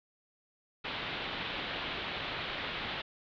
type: low-pass noise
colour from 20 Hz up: white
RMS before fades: -38 dBFS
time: 0.84-3.02 s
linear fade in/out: 10 ms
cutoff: 3800 Hz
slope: 48 dB/octave
effects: none